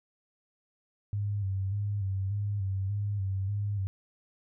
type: tone with vibrato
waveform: sine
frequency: 99.3 Hz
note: G2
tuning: 23 cents sharp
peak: -28 dBFS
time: 1.13-3.87 s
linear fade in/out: 0 ms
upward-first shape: square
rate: 1.7 Hz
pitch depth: 52 cents each way
effects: none